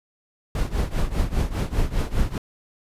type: noise with tremolo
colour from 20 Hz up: brown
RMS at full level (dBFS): -19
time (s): 0.55-2.38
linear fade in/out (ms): 2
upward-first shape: triangle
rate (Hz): 5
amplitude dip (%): 90
effects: resampled to 32000 Hz